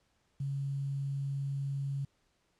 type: tone with quantisation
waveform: sine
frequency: 138.59 Hz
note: C#3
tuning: in tune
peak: -32 dBFS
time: 0.4-2.05 s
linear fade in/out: 5 ms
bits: 10
effects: pink hiss -74 dBFS RMS until 2.59 s + low-pass 8000 Hz 12 dB/octave